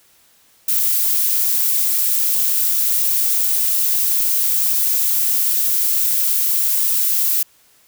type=noise; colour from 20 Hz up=violet; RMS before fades=-17 dBFS; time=0.68-7.43 s; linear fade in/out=5 ms; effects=white hiss -54 dBFS RMS until 7.87 s